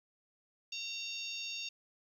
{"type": "harmonic tone with a mistuned harmonic", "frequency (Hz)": 916, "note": "A#5", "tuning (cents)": -31, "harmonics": [3, 4, 5, 6, 7], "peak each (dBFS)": [-42, -44, -46, -48, -49], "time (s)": [0.72, 1.69], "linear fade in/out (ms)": 5, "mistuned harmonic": 7, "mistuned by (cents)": 46, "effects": ["11-bit"]}